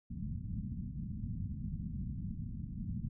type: low-pass noise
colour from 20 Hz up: white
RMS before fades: -40 dBFS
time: 0.1-3.09 s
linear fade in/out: 10 ms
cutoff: 220 Hz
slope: 48 dB/octave
effects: none